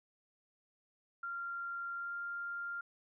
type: tone with pitch glide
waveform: sine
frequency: 1386 to 1395.6 Hz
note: F6 to F6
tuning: -14 to -2 cents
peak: -38 dBFS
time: 1.23-2.81 s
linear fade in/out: 5 ms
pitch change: +12 cents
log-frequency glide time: 1.96-2.15 s
effects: none